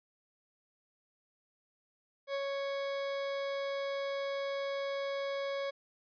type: tone with ADSR envelope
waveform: 40% pulse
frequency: 554.4 Hz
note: C#5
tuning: in tune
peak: -31 dBFS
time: 2.27-5.71 s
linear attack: 72 ms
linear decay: 43 ms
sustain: -2 dB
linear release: 15 ms
effects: resampled to 11025 Hz